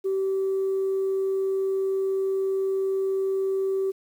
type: tone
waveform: sine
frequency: 385.5 Hz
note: G4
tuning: 29 cents flat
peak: -21 dBFS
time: 0.04-3.92 s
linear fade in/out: 20 ms
effects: tanh soft clip ceiling -19 dBFS + 9-bit